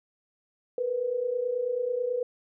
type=tone pair together; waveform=sine; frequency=468.4 / 497.6 Hz; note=A#4 / B4; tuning=+8 / +13 cents; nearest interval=minor second; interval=105 cents; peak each=-32 / -27 dBFS; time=0.78-2.23 s; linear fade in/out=2 ms; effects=none